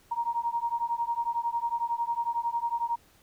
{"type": "beating tone pair", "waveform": "sine", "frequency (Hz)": [932.3, 943.3], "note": ["A#5", "A#5"], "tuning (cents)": [0, 20], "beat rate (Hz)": 11, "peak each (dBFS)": -30, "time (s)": [0.11, 2.96], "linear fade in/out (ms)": 10, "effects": ["pink hiss -61 dBFS RMS until 3.22 s"]}